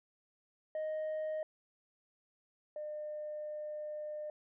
sine tone pair in turn, 622 / 603.6 Hz, D#5 / D5, -1 / +47 cents, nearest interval minor second, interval 52 cents, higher first, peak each -32 / -38 dBFS, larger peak first, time 0.75-1.43 / 2.76-4.3 s, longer second, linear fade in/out 2 ms, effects tanh soft clip ceiling -34 dBFS

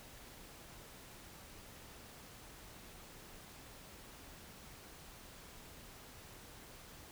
silence, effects pink hiss -55 dBFS RMS until 7.11 s

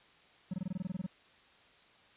triangle tone bursts, 185 Hz, F#3, in tune, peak -31 dBFS, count 12, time 0.51-1.065 s, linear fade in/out 5 ms, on 27 ms, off 21 ms, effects white hiss -62 dBFS RMS until 2.16 s + resampled to 8000 Hz

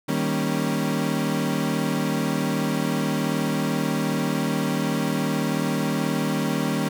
35% pulse chord, Eb dominant seventh, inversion none, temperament equal with one note detuned, 155.56 / 196 / 234.6 / 277.2 Hz, Eb3 / G3 / Bb3 / Db4, 0 / 0 / +11 / 0 cents, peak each -26 dBFS, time 0.08-6.89 s, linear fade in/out 10 ms, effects none

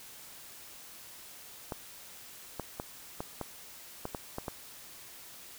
clicks, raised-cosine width 1 ms, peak -21 dBFS, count 9, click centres 1.722 / 2.597 / 2.799 / 3.205 / 3.413 / 4.054 / 4.148 / 4.384 / 4.482 s, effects white hiss -50 dBFS RMS until 5.58 s

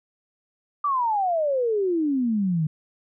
sine exponential sweep, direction down, 1191 to 150 Hz, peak -20 dBFS, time 0.84-2.67 s, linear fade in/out 5 ms, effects none

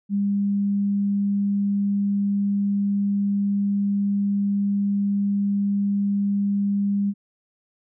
sine tone, 200.9 Hz, G3, 43 cents sharp, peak -19 dBFS, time 0.09-7.14 s, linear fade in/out 50 ms, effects none

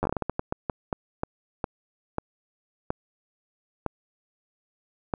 slowing click train, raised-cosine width 1 ms, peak -12 dBFS, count 19, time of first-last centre 0.03-5.138 s, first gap 10 ms, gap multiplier 1.33, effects none

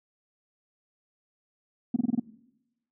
sine tone bursts, 238.9 Hz, A#3, 43 cents sharp, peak -19 dBFS, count 6, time 1.94-2.198 s, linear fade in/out 5 ms, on 23 ms, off 24 ms, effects noise-tail reverb RT60 0.9 s tail -20 dB re dry + tanh soft clip ceiling -18 dBFS

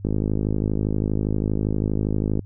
click train, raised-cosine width 3 ms, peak -10 dBFS, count 124, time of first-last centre 0.05-2.393 s, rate 52.5 Hz, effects added 99 Hz sine -37 dBFS peak until 2.45 s

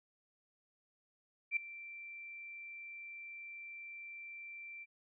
sine tone with ADSR envelope, 2349 Hz, D7, in tune, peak -28 dBFS, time 1.51-4.86 s, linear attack 56 ms, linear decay 5 ms, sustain -18 dB, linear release 36 ms, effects none

